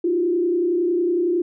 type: tone with frequency modulation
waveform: sine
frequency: 349.2 Hz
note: F4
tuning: in tune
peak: -17 dBFS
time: 0.04-1.42 s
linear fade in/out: 5 ms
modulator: 30.9 Hz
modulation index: 0.73
effects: none